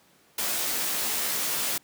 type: noise with comb filter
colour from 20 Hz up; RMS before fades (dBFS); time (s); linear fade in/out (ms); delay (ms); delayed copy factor
white; -28; 0.38-1.78; 5; 15; -0.75
effects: pink hiss -60 dBFS RMS until 1.83 s + high-pass 150 Hz 12 dB/octave